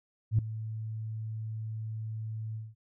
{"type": "tone with ADSR envelope", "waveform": "sine", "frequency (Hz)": 110, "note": "A2", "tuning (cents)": 0, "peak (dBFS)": -18, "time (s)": [0.31, 2.75], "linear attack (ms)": 77, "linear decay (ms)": 3, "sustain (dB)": -16, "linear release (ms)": 200, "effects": ["tanh soft clip ceiling -15 dBFS"]}